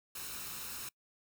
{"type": "noise with comb filter", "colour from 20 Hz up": "white", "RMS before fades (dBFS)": -43, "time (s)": [0.15, 0.89], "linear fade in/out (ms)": 5, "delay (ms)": 0.75, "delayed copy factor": 0.5, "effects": ["noise-tail reverb RT60 0.1 s tail -24 dB re dry"]}